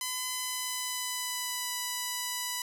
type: tone with pitch glide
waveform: 5% pulse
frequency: 1012 to 988.3 Hz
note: B5 to B5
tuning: +42 to +1 cents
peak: -20 dBFS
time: 0.01-2.62 s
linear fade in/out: 2 ms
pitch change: -41 cents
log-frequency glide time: 0.35-1.78 s
effects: none